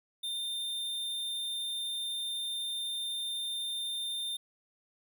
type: tone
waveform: square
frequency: 3612 Hz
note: A7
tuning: 45 cents sharp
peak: -34 dBFS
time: 0.23-4.37 s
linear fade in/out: 10 ms
effects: none